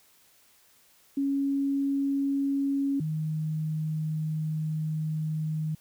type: tone pair in turn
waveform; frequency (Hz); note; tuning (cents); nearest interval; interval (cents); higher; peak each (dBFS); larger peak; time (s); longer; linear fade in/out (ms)
sine; 277.2 / 155.87; C#4 / D#3; 0 / +3; minor seventh; 997; first; -24 / -27; first; 1.17-3 / 3-5.75; second; 5
effects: white hiss -61 dBFS RMS until 5.8 s